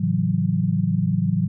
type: chord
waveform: sine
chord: F# minor seventh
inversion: first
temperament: equal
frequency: 110 / 138.59 / 164.81 / 185 Hz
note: A2 / C#3 / E3 / F#3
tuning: 0 / 0 / 0 / 0 cents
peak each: -25 / -27 / -22 / -22 dBFS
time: 0-1.48 s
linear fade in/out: 10 ms
effects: none